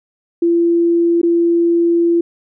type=tone with dropouts; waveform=sine; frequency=340 Hz; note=F4; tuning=46 cents flat; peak=-10 dBFS; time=0.42-2.21 s; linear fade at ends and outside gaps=5 ms; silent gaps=1.216-1.231 s; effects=none